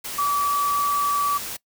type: tone in noise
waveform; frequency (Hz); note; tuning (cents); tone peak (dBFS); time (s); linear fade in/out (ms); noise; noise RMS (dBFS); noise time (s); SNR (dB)
sine; 1150; D6; -37; -19; 0.18-1.38; 10; white; -32; 0.04-1.57; +10
effects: noise-tail reverb RT60 0.1 s tail -22 dB re dry